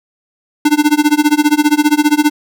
square tone with tremolo, 298.5 Hz, D4, 28 cents sharp, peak -6 dBFS, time 0.65-2.3 s, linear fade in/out 5 ms, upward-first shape sine, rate 15 Hz, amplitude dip 95%, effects none

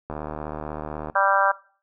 click train, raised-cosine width 1 ms, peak -17 dBFS, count 77, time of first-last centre 0.1-1.099 s, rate 76.1 Hz
harmonic tone, 196 Hz, G3, in tune, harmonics 3 / 4 / 5 / 6 / 7 / 8, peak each -24 / -24 / -24 / -24 / -24 / -24 dBFS, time 1.15-1.52 s, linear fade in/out 10 ms
effects noise-tail reverb RT60 0.4 s tail -18 dB re dry

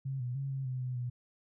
sine tone with pitch steps, 134.8 / 123.4 / 137.2 / 134.7 / 128.3 / 126.6 / 122.9 Hz, C#3 / B2 / C#3 / C#3 / C3 / B2 / B2, -48 / -1 / -17 / -49 / -34 / +43 / -8 cents, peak -33 dBFS, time 0.05-1.1 s, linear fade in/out 10 ms, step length 150 ms, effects none

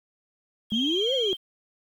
sine tone with vibrato, 3205 Hz, G7, 38 cents sharp, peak -24 dBFS, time 0.7-1.37 s, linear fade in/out 50 ms, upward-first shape triangle, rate 18 Hz, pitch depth 54 cents each way
sine exponential two-way sweep, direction up then down, 208.7 to 550 to 363.1 Hz, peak -23 dBFS, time 0.72-1.33 s, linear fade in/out 0 ms, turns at 1.14 s
effects tanh soft clip ceiling -17 dBFS + 9-bit

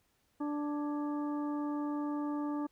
harmonic tone with a mistuned harmonic, 293.7 Hz, D4, in tune, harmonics 1 / 2 / 3 / 4 / 6, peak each -33 / -46 / -44 / -46 / -58 dBFS, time 0.4-2.67 s, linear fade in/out 10 ms, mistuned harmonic 6, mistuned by -99 cents, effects pink hiss -74 dBFS RMS until 2.71 s

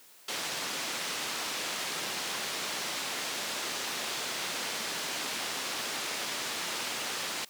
white low-pass noise, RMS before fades -35 dBFS, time 0.28-7.45 s, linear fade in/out 5 ms, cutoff 5400 Hz, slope 12 dB/octave, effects white hiss -56 dBFS RMS until 7.49 s + high-pass 200 Hz 12 dB/octave

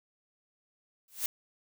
blue noise with exponential growth, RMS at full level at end -27 dBFS, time 1.08-1.26 s, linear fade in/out 2 ms, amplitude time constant 38 ms, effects none

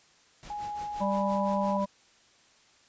pink noise with tremolo, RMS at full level -46 dBFS, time 0.43-1.85 s, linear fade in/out 0 ms, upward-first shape sine, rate 5.8 Hz, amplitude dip 75%
sine tone, 830.6 Hz, G#5, in tune, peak -33 dBFS, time 0.5-1.77 s, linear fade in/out 2 ms
harmonic tone, 197.5 Hz, G3, 13 cents sharp, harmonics 1 / 3 / 5, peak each -29 / -30 / -31 dBFS, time 1-1.86 s, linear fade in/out 20 ms
effects white hiss -61 dBFS RMS until 2.88 s + resampled to 16000 Hz

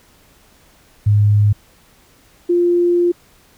sine tone pair in turn, 103.83 / 349.2 Hz, G#2 / F4, 0 / 0 cents, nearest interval octave + major sixth, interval 2100 cents, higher second, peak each -9 / -11 dBFS, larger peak first, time 1.06-1.53 / 2.49-3.12 s, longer second, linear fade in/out 10 ms, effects pink hiss -51 dBFS RMS until 3.57 s

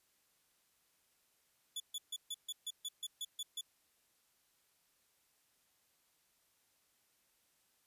sawtooth tone bursts, 3449 Hz, A7, 35 cents flat, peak -36 dBFS, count 11, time 1.76-3.611 s, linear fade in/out 5 ms, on 41 ms, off 140 ms, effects white hiss -75 dBFS RMS until 7.86 s + resampled to 32000 Hz

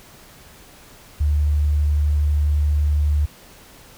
sine tone, 74 Hz, D2, 14 cents sharp, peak -15 dBFS, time 1.2-3.26 s, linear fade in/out 10 ms, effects pink hiss -46 dBFS RMS until 3.97 s

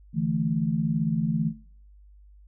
sine chord, D suspended second, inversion none, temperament equal, 146.83 / 164.81 / 220 Hz, D3 / E3 / A3, 0 / 0 / 0 cents, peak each -29 / -26 / -28 dBFS, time 0.13-1.53 s, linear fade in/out 50 ms, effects noise-tail reverb RT60 0.5 s tail -19 dB re dry + added 50 Hz sine -49 dBFS peak until 2.47 s

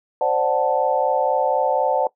sine chord, D dominant seventh, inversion third, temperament equal, 523.3 / 587.3 / 740 / 880 Hz, C5 / D5 / F#5 / A5, 0 / 0 / 0 / 0 cents, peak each -22 dBFS, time 0.21-2.07 s, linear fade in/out 2 ms, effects noise-tail reverb RT60 0.1 s tail -19 dB re dry

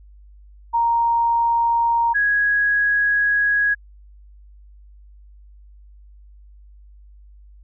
sine tone pair in turn, 932.3 / 1661.2 Hz, A#5 / G#6, 0 / 0 cents, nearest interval minor seventh, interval 1000 cents, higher second, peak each -15 dBFS, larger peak neither, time 0.73-2.14 / 2.14-3.75 s, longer second, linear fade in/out 20 ms, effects added 50 Hz sine -43 dBFS peak until 7.63 s

